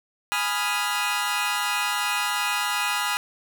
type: chord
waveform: 20% pulse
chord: F half-diminished seventh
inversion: first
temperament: equal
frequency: 830.6 / 987.8 / 1244.5 / 1396.9 Hz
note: Ab5 / Cb6 / Eb6 / F6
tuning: 0 / 0 / 0 / 0 cents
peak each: -24 dBFS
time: 0.32-3.17 s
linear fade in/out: 0 ms
effects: none